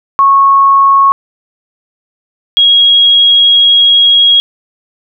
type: tone pair in turn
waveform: sine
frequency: 1100 / 3296 Hz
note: C#6 / G#7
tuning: -14 / -14 cents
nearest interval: octave + perfect fifth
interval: 1900 cents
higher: second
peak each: -3 dBFS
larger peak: neither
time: 0.19-1.12 / 2.57-4.4 s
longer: second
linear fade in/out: 0 ms
effects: none